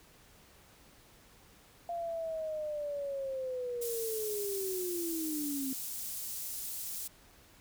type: linear sweep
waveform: sine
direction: down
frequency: 693 to 261.6 Hz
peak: -34 dBFS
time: 1.89-5.73 s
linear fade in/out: 2 ms
type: high-pass noise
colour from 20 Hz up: pink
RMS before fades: -40 dBFS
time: 3.81-7.08 s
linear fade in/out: 10 ms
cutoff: 8600 Hz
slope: 12 dB/octave
effects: pink hiss -60 dBFS RMS until 7.6 s